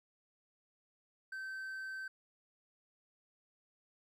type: tone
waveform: triangle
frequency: 1546 Hz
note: G6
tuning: 24 cents flat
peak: -39 dBFS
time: 1.32-2.08 s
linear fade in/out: 5 ms
effects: none